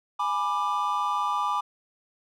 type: chord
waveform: triangle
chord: G# diminished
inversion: none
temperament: equal with one note detuned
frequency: 830.6 / 987.8 / 1184.2 Hz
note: G#5 / B5 / D6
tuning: 0 / 0 / +14 cents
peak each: -29 / -27 / -25 dBFS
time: 0.19-1.61 s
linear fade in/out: 10 ms
effects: none